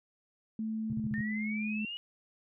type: tone with pitch glide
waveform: sine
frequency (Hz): 220 to 214.2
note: A3 to A3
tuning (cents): 0 to -46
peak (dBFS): -32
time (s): 0.59-1.85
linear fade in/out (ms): 2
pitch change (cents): -46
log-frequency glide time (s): 0.96-1.1
type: tone bursts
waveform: sine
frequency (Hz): 134.3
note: C3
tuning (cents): +46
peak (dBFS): -33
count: 5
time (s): 0.9-1.21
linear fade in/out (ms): 2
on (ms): 30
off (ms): 40
type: exponential sweep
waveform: sine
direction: up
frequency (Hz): 1800 to 2927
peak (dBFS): -37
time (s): 1.14-1.97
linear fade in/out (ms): 0
effects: none